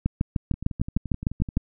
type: two click trains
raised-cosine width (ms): 5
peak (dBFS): -9 / -20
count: 11 / 13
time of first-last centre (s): 0.06-1.571 / 0.54-1.574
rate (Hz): 6.62 / 11.6
effects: none